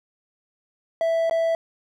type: tone with dropouts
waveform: triangle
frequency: 659.3 Hz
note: E5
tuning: in tune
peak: -17 dBFS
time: 1.01-1.55 s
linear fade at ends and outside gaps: 1 ms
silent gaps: 1.297-1.31 s
effects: none